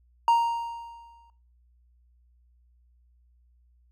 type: tone with exponential decay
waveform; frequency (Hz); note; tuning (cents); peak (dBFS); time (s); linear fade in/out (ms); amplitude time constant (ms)
triangle; 932.3; A#5; 0; -14; 0.28-1.3; 1; 220
effects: noise-tail reverb RT60 0.5 s tail -20 dB re dry + added 60 Hz sine -59 dBFS peak until 3.91 s